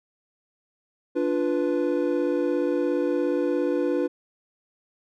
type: chord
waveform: triangle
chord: B diminished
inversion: first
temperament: equal with one note detuned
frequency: 292.1 / 349.2 / 493.9 Hz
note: D4 / F4 / B4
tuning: -9 / 0 / 0 cents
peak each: -24 dBFS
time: 1.15-4.08 s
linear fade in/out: 20 ms
effects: none